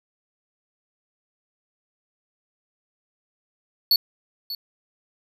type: tone with echo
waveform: square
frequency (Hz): 4435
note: C#8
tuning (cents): 0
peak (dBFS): -15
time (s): 3.91-3.96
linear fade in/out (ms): 2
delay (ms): 590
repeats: 1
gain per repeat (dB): -14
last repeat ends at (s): 4.55
effects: none